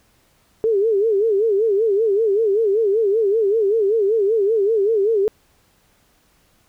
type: tone with vibrato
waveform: sine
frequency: 422 Hz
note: G#4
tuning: 28 cents sharp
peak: -14 dBFS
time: 0.64-5.28 s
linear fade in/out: 0 ms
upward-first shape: sine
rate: 5.2 Hz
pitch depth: 150 cents each way
effects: pink hiss -59 dBFS RMS until 6.68 s